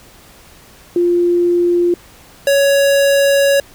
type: tone pair in turn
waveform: sine / square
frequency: 349.2 / 558.2 Hz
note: F4 / C#5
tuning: 0 / +12 cents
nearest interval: minor sixth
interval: 812 cents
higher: second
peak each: -10 / -10 dBFS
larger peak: neither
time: 0.96-1.94 / 2.47-3.6 s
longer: second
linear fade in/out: 2 ms
effects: pink hiss -43 dBFS RMS until 3.74 s